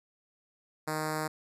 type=tone with notch filter; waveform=5% pulse; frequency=155.2 Hz; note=D#3; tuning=4 cents flat; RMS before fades=-33 dBFS; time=0.87-1.28 s; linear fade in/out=10 ms; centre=3000 Hz; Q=0.83; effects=resampled to 32000 Hz